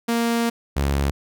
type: tone pair in turn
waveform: sawtooth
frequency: 233.1 / 69.94 Hz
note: A#3 / C#2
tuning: 0 / +16 cents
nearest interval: octave + major sixth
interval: 2084 cents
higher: first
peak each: -15 dBFS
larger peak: neither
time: 0.08-0.5 / 0.76-1.11 s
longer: first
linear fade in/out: 10 ms
effects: none